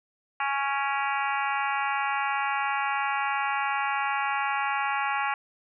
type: harmonic tone with a mistuned harmonic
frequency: 277.2 Hz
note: C#4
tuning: in tune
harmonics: 3 / 4 / 5 / 6 / 7 / 8 / 9 / 10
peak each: -29 / -31 / -33 / -35 / -36 / -37 / -38 / -39 dBFS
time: 0.4-5.34 s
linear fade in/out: 2 ms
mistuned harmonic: 8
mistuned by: +64 cents
effects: none